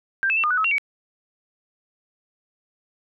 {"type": "tone with pitch steps", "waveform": "sine", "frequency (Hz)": [1578, 2615, 2698, 1217, 1479, 1285, 2747, 2267], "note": ["G6", "E7", "E7", "D#6", "F#6", "E6", "F7", "C#7"], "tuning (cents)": [11, -15, 40, -39, -1, -45, -29, 38], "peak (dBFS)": -18, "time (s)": [0.23, 0.782], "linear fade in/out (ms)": 0, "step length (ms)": 69, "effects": []}